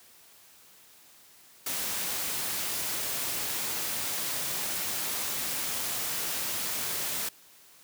white noise, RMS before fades -32 dBFS, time 1.66-7.29 s, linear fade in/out 5 ms, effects white hiss -56 dBFS RMS until 7.83 s + high-pass 80 Hz 12 dB/octave

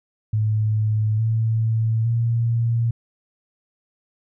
sine tone with pitch steps, 107.9 / 112.03 / 116.31 Hz, A2 / A2 / A#2, -33 / +32 / -3 cents, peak -17 dBFS, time 0.33-2.91 s, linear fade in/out 5 ms, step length 860 ms, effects none

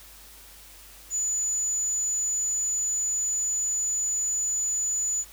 sine tone, 6960 Hz, A8, 20 cents flat, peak -24 dBFS, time 1.1-5.25 s, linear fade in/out 50 ms, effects added 50 Hz sine -53 dBFS peak until 5.32 s + white hiss -49 dBFS RMS until 5.32 s

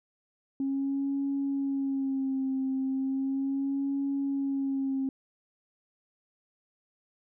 sine tone with vibrato, 271.2 Hz, C#4, 38 cents flat, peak -26 dBFS, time 0.6-5.09 s, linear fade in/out 2 ms, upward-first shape sine, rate 0.36 Hz, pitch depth 40 cents each way, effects tanh soft clip ceiling -22 dBFS

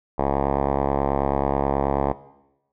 5% pulse tone with low-pass filter, 69.3 Hz, C#2, in tune, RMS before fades -22 dBFS, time 0.18-2.13 s, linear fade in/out 10 ms, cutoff 920 Hz, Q 2, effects noise-tail reverb RT60 0.9 s tail -17 dB re dry

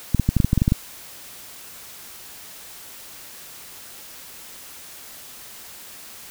clicks, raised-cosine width 5 ms, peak -4 dBFS, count 11, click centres 0.147 / 0.197 / 0.29 / 0.367 / 0.402 / 0.446 / 0.531 / 0.577 / 0.619 / 0.679 / 0.721 s, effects white hiss -41 dBFS RMS until 6.3 s

